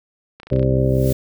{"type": "clicks", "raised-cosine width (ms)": 0.3, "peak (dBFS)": -23, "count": 8, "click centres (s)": [0.4, 0.432, 0.47, 0.502, 0.532, 0.562, 0.595, 0.629]}
{"type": "harmonic tone", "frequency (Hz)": 65.4, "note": "C2", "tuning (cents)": 0, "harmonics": [1, 2, 3, 4, 5, 6, 8, 9], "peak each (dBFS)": [-23, -17, -28, -24, -29, -22, -24, -25], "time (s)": [0.51, 1.13], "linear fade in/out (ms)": 10}
{"type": "noise with exponential growth", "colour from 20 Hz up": "blue", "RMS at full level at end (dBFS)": -29, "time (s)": [0.76, 1.13], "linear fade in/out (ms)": 5, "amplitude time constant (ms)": 79}
{"effects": []}